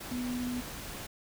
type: tone in noise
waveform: sine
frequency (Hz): 246.9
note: B3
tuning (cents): 0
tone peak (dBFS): -32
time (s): 0.11-0.61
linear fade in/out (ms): 10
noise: pink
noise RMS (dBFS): -42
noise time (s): 0-1.07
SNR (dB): +7
effects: none